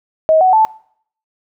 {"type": "tone with pitch steps", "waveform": "sine", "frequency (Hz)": [634, 745.3, 876.1], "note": ["D#5", "F#5", "A5"], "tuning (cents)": [32, 12, -8], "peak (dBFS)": -7, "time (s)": [0.29, 0.65], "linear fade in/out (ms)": 0, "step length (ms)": 120, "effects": ["noise-tail reverb RT60 0.6 s tail -22 dB re dry"]}